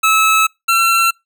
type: tone pair in turn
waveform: 25% pulse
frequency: 1300 / 1352.6 Hz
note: E6 / E6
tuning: -24 / +44 cents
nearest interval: minor second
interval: 68 cents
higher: second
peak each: -6 / -7 dBFS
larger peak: first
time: 0.03-0.47 / 0.68-1.11 s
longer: first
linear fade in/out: 10 ms
effects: noise-tail reverb RT60 0.2 s tail -26 dB re dry